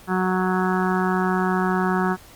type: harmonic tone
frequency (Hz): 185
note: F#3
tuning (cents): 0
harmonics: 1 / 2 / 4 / 5 / 6 / 7 / 8 / 9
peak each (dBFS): -22 / -25 / -28 / -29 / -30 / -30 / -31 / -32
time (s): 0.07-2.17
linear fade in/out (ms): 50
effects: pink hiss -47 dBFS RMS until 2.35 s + Opus 48 kbps